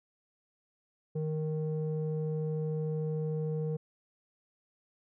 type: tone with low-pass filter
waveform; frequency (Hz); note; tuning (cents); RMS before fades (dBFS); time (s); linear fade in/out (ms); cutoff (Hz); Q
square; 155.56; D#3; 0; -33; 1.15-3.77; 10; 390; 6.7
effects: none